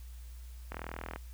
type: click train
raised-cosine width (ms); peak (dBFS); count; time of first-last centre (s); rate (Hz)
0.5; -24; 19; 0.72-1.16; 40.9
effects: added 60 Hz sine -44 dBFS peak until 1.33 s + white hiss -61 dBFS RMS until 1.33 s